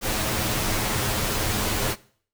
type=noise with comb filter; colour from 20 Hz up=pink; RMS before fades=-25 dBFS; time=0.01-1.96 s; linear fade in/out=50 ms; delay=9.4 ms; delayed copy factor=+0.55; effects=noise-tail reverb RT60 0.5 s tail -20 dB re dry